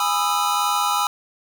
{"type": "chord", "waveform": "square", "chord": "E major seventh", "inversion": "first", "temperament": "just", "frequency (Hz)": [824.1, 988.9, 1236.1, 1318.5], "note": ["G#5", "B5", "D#6", "E6"], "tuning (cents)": [-14, 2, -12, 0], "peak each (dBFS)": -25, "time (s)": [0, 1.07], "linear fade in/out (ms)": 2, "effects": ["7-bit"]}